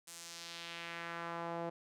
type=tone with band-pass filter sweep; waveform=sawtooth; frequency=169.1 Hz; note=E3; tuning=44 cents sharp; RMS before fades=-44 dBFS; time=0.07-1.7 s; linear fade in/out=10 ms; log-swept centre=8700 to 610 Hz; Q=1.4; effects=none